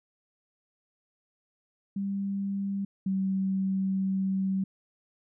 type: tone pair in turn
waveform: sine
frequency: 197.7 / 191.74 Hz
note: G3 / G3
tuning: +15 / -38 cents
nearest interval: minor second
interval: 53 cents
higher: first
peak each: -28 / -25 dBFS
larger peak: second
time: 1.96-2.85 / 3.06-4.64 s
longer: second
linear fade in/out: 5 ms
effects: none